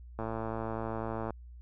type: click train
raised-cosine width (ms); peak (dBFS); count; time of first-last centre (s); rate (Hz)
1; -22; 126; 0.19-1.306; 112
effects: added 60 Hz sine -46 dBFS peak until 1.61 s